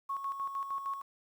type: tone with tremolo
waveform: sine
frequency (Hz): 1100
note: C#6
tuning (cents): -14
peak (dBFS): -32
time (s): 0.09-1.02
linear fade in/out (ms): 10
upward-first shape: square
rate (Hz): 6.5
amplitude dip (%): 55
effects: 10-bit